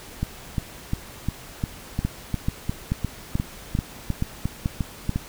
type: two click trains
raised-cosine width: 5 ms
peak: -10 / -11 dBFS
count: 8 / 15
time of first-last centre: 2.05-5.093 / 0.23-5.16 s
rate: 2.3 / 2.84 Hz
effects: pink hiss -42 dBFS RMS until 5.28 s